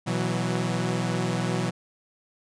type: chord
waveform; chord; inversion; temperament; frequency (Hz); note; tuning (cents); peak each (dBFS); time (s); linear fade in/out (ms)
sawtooth; B suspended fourth; none; equal with one note detuned; 122.33 / 164.81 / 185; B2 / E3 / F#3; -16 / 0 / 0; -25; 0.06-1.71; 20
effects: resampled to 22050 Hz